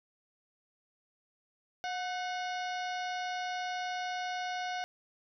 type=harmonic tone with a mistuned harmonic; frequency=726 Hz; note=F#5; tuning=33 cents flat; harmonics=1 / 2 / 3 / 4 / 5 / 6 / 7 / 8; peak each=-35 / -41 / -45 / -47 / -49 / -51 / -52 / -53 dBFS; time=1.84-4.84 s; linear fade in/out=0 ms; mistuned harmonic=2; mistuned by=+65 cents; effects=none